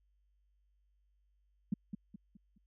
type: tone with echo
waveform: sine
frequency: 201.4 Hz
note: G3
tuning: 47 cents sharp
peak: -28 dBFS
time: 1.72-1.74 s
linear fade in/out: 5 ms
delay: 210 ms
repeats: 4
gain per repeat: -8 dB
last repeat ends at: 2.58 s
effects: added 50 Hz sine -70 dBFS peak until 2.66 s